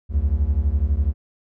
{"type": "beating tone pair", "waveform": "triangle", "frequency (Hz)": [65.41, 77.41], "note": ["C2", "D#2"], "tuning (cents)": [0, -8], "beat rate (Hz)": 12, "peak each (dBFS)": -18, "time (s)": [0.09, 1.14], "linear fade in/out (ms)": 50, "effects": []}